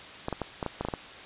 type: clicks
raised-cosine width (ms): 1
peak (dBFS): -16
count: 9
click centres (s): 0.284 / 0.327 / 0.417 / 0.628 / 0.663 / 0.81 / 0.85 / 0.886 / 0.938
effects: white hiss -44 dBFS RMS until 1.25 s + resampled to 8000 Hz